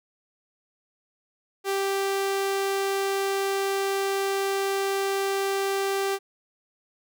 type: tone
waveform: sawtooth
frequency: 392 Hz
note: G4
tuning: in tune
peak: -20 dBFS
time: 1.64-6.19 s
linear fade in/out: 50 ms
effects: none